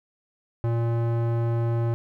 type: tone with low-pass filter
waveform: square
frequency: 116.54 Hz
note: A#2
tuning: in tune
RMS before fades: -24 dBFS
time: 0.64-1.94 s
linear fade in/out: 0 ms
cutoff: 1000 Hz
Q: 0.67
effects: 10-bit